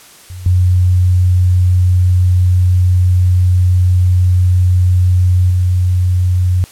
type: tone with level steps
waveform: sine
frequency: 90.6 Hz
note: F#2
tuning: 36 cents flat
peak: -25 / -7 / -9 dBFS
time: 0.3-6.64 s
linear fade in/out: 0 ms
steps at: 0.46 / 5.5 s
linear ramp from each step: 2 ms
effects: white hiss -40 dBFS RMS until 6.71 s + low-pass 12000 Hz 12 dB/octave